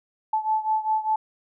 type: beating tone pair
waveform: sine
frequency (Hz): 868 / 873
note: A5 / A5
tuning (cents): -24 / -14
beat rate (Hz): 5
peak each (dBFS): -23 / -26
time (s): 0.33-1.16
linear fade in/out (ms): 5
effects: none